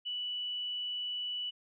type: tone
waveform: sine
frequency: 2960 Hz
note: F#7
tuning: in tune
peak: -34 dBFS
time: 0.05-1.51 s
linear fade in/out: 20 ms
effects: none